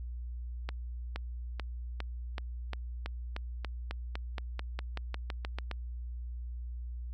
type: accelerating click train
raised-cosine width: 0.3 ms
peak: -21 dBFS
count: 20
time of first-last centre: 0.69-5.713 s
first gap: 470 ms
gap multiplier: 0.93
effects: added 60 Hz sine -37 dBFS peak until 7.13 s